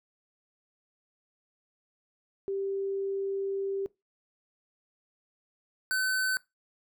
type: tone pair in turn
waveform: sine / square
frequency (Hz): 392 / 1520.7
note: G4 / F#6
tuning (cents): 0 / +47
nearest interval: octave + major seventh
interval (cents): 2347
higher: second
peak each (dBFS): -29 / -27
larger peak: second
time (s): 2.48-3.86 / 5.91-6.37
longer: first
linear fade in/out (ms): 0
effects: noise-tail reverb RT60 0.2 s tail -21 dB re dry